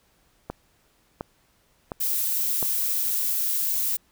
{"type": "click train", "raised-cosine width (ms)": 1, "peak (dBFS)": -16, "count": 4, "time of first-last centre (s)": [0.5, 2.628], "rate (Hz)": 1.41}
{"type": "noise", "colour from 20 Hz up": "violet", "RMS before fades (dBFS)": -25, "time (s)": [2, 3.97], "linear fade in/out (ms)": 10}
{"effects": ["pink hiss -64 dBFS RMS until 4.11 s"]}